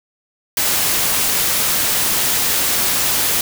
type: noise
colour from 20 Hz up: white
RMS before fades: -17 dBFS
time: 0.57-3.41 s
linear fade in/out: 2 ms
effects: none